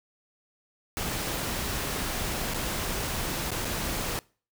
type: noise with dropouts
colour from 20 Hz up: pink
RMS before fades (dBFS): -31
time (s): 0.97-4.19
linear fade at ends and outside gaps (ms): 0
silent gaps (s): 2.537-2.544 / 3.506-3.516 / 3.647-3.652
effects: noise-tail reverb RT60 0.4 s tail -24 dB re dry